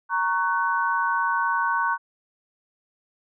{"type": "chord", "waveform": "sine", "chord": "F# major", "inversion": "first", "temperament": "equal with one note detuned", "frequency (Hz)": [932.3, 1108.7, 1500.6], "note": ["A#5", "C#6", "F#6"], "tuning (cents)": [0, 0, 24], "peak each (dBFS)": -25, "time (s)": [0.09, 1.98], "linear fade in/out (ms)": 50, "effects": []}